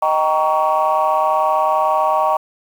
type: chord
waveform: sine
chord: Eb dominant seventh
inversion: none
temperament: just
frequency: 622.3 / 777.8 / 933.4 / 1120.1 Hz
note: Eb5 / G5 / Bb5 / Db6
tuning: 0 / -14 / +2 / +18 cents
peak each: -18 dBFS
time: 0.02-2.37 s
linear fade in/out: 5 ms
effects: tanh soft clip ceiling -6 dBFS + 7-bit

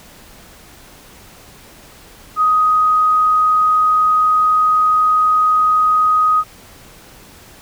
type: tone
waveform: sine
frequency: 1252 Hz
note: D#6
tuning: 10 cents sharp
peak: -10 dBFS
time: 2.36-6.44 s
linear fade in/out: 50 ms
effects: pink hiss -42 dBFS RMS until 7.61 s

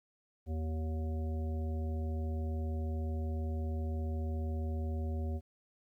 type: harmonic tone with a mistuned harmonic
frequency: 79.8 Hz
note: D#2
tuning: 44 cents sharp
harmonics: 1 / 3 / 5 / 7 / 9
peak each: -33 / -43 / -47 / -50 / -52 dBFS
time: 0.46-5.41 s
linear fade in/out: 50 ms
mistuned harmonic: 5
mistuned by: -63 cents
effects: 12-bit

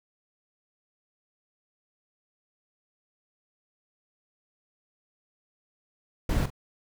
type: noise with echo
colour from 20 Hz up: brown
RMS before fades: -25 dBFS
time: 6.29-6.46 s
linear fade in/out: 5 ms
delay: 43 ms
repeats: 1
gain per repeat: -13 dB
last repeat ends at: 6.503 s
effects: none

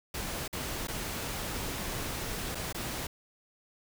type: noise with dropouts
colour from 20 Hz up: pink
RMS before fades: -36 dBFS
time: 0.14-3.07 s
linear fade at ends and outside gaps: 5 ms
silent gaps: 0.479-0.528 / 0.872-0.882 / 2.548-2.552 / 2.727-2.745 s
effects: none

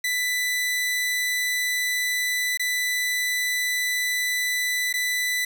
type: tone with dropouts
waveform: sawtooth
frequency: 1989 Hz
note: B6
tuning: 12 cents sharp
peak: -19 dBFS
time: 0.04-5.45 s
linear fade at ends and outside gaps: 5 ms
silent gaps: 2.574-2.595 / 4.928-4.938 s
effects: none

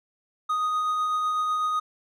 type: tone with tremolo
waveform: triangle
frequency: 1244.5 Hz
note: D#6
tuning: in tune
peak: -20 dBFS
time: 0.49-1.8 s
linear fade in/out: 10 ms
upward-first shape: triangle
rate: 8 Hz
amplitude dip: 25%
effects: none

